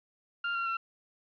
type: tone with pitch steps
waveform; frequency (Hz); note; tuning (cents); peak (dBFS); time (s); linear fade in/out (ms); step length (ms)
35% pulse; 1396.9 / 1375.3 / 1354; F6 / F6 / E6; 0 / -27 / +46; -28; 0.44-0.77; 5; 110
effects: resampled to 11025 Hz + 10-bit

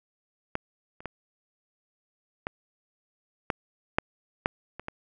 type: clicks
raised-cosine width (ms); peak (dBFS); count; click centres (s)
0.5; -13 / -30 / -18 / -15 / -10 / -6 / -8 / -23 / -19; 9; 0.554 / 1.005 / 1.057 / 2.469 / 3.502 / 3.985 / 4.459 / 4.796 / 4.884
effects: none

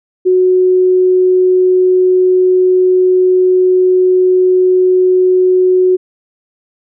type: tone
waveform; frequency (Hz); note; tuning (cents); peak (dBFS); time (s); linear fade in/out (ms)
sine; 368.2; F#4; -8; -6; 0.25-5.97; 20
effects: none

